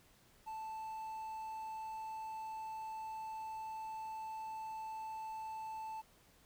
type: tone with quantisation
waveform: triangle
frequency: 880 Hz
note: A5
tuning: in tune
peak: -40 dBFS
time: 0.46-6.02 s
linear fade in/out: 20 ms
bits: 11
effects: pink hiss -67 dBFS RMS until 6.45 s